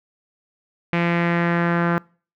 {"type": "tone with low-pass filter sweep", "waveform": "sawtooth", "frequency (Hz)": 171.2, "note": "F3", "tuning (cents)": -34, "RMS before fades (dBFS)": -20, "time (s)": [0.93, 1.98], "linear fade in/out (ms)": 0, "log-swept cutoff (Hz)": [2300, 1500], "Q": 3.1, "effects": ["noise-tail reverb RT60 0.4 s tail -25 dB re dry"]}